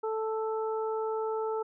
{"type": "harmonic tone", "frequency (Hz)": 440, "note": "A4", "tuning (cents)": 0, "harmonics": [1, 2, 3], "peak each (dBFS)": [-30, -36, -40], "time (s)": [0.03, 1.63], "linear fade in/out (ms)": 10, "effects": []}